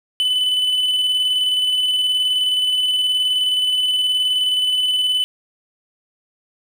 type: tone with tremolo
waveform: triangle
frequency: 3006 Hz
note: F#7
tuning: 27 cents sharp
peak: -13 dBFS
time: 0.2-5.24 s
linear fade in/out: 0 ms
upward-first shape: square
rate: 19 Hz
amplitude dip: 25%
effects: none